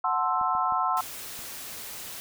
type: chord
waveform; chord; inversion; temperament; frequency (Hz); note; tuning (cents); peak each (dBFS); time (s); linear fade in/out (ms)
sine; F# half-diminished seventh; none; equal with one note detuned; 736.2 / 880 / 1046.5 / 1318.5; F#5 / A5 / C6 / E6; -9 / 0 / 0 / 0; -29 / -31 / -27 / -28; 0.04-1.01; 5
type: clicks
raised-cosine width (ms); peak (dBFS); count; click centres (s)
3; -34; 4; 0.413 / 0.551 / 0.723 / 1.391
type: noise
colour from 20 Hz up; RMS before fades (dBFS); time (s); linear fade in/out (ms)
white; -39; 0.97-2.2; 0
effects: none